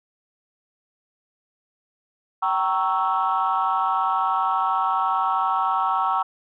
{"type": "chord", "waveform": "sine", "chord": "G diminished seventh", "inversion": "none", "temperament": "equal with one note detuned", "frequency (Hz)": [768.3, 932.3, 1108.7, 1318.5], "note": ["G5", "Bb5", "Db6", "Fb6"], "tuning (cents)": [-35, 0, 0, 0], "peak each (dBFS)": -24, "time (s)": [2.42, 6.23], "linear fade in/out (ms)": 10, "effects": ["tanh soft clip ceiling -12 dBFS"]}